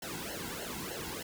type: noise with flanger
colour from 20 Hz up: pink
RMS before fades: -40 dBFS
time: 0.02-1.23 s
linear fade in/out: 5 ms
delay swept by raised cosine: 0.83 to 1.71 ms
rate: 3.3 Hz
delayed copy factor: -0.9
effects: none